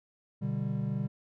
triangle chord, G major, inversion first, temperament equal, 123.47 / 146.83 / 196 Hz, B2 / D3 / G3, 0 / 0 / 0 cents, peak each -32 dBFS, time 0.41-1.08 s, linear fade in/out 20 ms, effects none

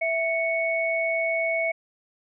sine tone pair together, 659.3 / 2218 Hz, E5 / C#7, 0 / 0 cents, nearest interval octave + major sixth, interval 2100 cents, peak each -25 dBFS, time 0.01-1.72 s, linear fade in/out 10 ms, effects none

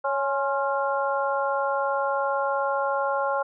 harmonic tone with a mistuned harmonic, 277.3 Hz, C#4, 1 cent sharp, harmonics 2 / 3 / 4 / 5, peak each -26 / -28 / -29 / -30 dBFS, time 0.04-3.43 s, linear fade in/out 10 ms, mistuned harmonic 4, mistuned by -67 cents, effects none

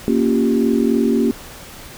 sine chord, G half-diminished seventh, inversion first, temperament equal, 233.1 / 277.2 / 349.2 / 392 Hz, Bb3 / Db4 / F4 / G4, 0 / 0 / 0 / 0 cents, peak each -16 / -19 / -22 / -20 dBFS, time 0.08-1.31 s, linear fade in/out 0 ms, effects pink hiss -37 dBFS RMS until 1.97 s

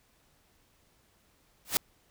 white noise with exponential growth, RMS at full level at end -22 dBFS, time 1.65-1.77 s, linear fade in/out 0 ms, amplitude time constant 26 ms, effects pink hiss -67 dBFS RMS until 2.1 s

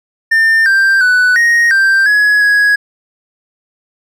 triangle tone with pitch steps, 1800 / 1577 / 1490 / 1871 / 1574 / 1681 / 1665 Hz, A6 / G6 / F#6 / A#6 / G6 / G#6 / G#6, +39 / +10 / +12 / +6 / +7 / +20 / +4 cents, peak -5 dBFS, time 0.31-2.76 s, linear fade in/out 10 ms, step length 350 ms, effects none

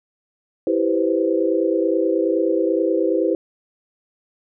sine chord, C major seventh, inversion first, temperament equal, 329.6 / 392 / 493.9 / 523.3 Hz, E4 / G4 / B4 / C5, 0 / 0 / 0 / 0 cents, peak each -20 / -22 / -23 / -23 dBFS, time 0.67-3.35 s, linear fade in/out 2 ms, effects none

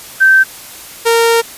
sine / sawtooth tone pair in turn, 1553 / 461.7 Hz, G6 / A#4, -17 / -17 cents, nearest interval octave + major sixth, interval 2100 cents, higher first, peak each -4 dBFS, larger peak neither, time 0.2-0.44 / 1.05-1.42 s, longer second, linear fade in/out 20 ms, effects white hiss -32 dBFS RMS until 1.57 s + resampled to 32000 Hz

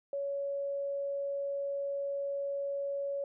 sine tone, 560 Hz, C#5, 18 cents sharp, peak -32 dBFS, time 0.13-3.24 s, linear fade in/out 2 ms, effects none

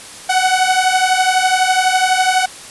sawtooth beating tone pair, 740 / 752 Hz, F#5 / F#5, 0 / +28 cents, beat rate 12 Hz, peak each -11 dBFS, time 0.29-2.46 s, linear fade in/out 10 ms, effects white hiss -34 dBFS RMS until 2.7 s + resampled to 24000 Hz

